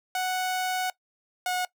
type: tone pair in turn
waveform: sawtooth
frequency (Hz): 740 / 729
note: F#5 / F#5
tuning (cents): 0 / -26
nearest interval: unison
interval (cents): 26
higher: first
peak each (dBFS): -22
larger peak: neither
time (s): 0.15-0.9 / 1.46-1.65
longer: first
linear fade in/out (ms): 2
effects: noise-tail reverb RT60 0.1 s tail -20 dB re dry